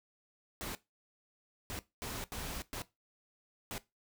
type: noise bursts at uneven times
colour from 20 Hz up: pink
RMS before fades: -41 dBFS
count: 6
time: 0.61-0.75 / 1.7-1.79 / 2.02-2.24 / 2.32-2.62 / 2.73-2.82 / 3.71-3.78 s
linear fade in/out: 0 ms
effects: noise-tail reverb RT60 0.2 s tail -17 dB re dry